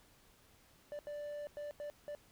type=tone bursts at uneven times; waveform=triangle; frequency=587.3 Hz; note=D5; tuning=in tune; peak=-39 dBFS; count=5; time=0.92-0.99 / 1.07-1.47 / 1.57-1.71 / 1.8-1.9 / 2.08-2.15 s; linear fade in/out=0 ms; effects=pink hiss -66 dBFS RMS until 2.31 s